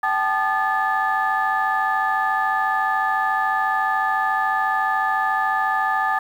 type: tone cluster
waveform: sine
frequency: 771 / 865 / 1214 / 1731 Hz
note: G5 / A5 / D#6 / A6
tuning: -29 / -30 / -43 / -29 cents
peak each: -23 dBFS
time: 0.03-6.19 s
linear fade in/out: 5 ms
effects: tanh soft clip ceiling -10 dBFS + 8-bit